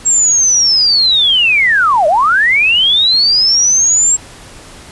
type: linear two-way sweep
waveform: sine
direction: down then up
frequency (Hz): 7600 to 577 to 7600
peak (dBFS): -7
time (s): 0.05-4.17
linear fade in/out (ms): 20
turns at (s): 2.07
effects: pink hiss -35 dBFS RMS until 4.91 s + resampled to 24000 Hz